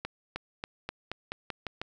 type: accelerating click train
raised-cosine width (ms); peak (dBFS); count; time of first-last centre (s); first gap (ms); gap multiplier
0.3; -18; 9; 0.05-1.816; 310; 0.9
effects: none